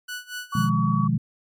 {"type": "tone with tremolo", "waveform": "sawtooth", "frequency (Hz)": 1480, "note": "F#6", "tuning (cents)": 0, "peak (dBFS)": -26, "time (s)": [0.08, 0.7], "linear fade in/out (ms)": 10, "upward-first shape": "sine", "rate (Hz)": 4.3, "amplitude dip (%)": 90}
{"type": "tone", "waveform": "sine", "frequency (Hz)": 1131, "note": "C#6", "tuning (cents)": 34, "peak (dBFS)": -26, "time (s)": [0.52, 1.08], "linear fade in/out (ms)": 10}
{"type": "chord", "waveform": "sine", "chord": "F half-diminished seventh", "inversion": "second", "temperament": "equal with one note detuned", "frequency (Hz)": [123.47, 154.31, 174.61, 207.7], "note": ["Cb3", "Eb3", "F3", "Ab3"], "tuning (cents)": [0, -14, 0, 0], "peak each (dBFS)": [-25, -24, -25, -24], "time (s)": [0.55, 1.18], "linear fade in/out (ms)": 5}
{"effects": ["MP3 96 kbps"]}